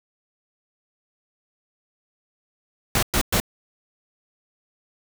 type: noise bursts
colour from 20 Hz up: pink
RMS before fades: -20 dBFS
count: 3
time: 2.95-3.401 s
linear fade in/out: 2 ms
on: 77 ms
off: 110 ms
effects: none